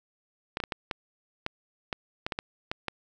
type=clicks; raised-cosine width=0.3 ms; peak=-14 dBFS; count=12; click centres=0.571 / 0.602 / 0.638 / 0.722 / 0.912 / 1.464 / 1.928 / 2.265 / 2.322 / 2.389 / 2.715 / 2.883 s; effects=none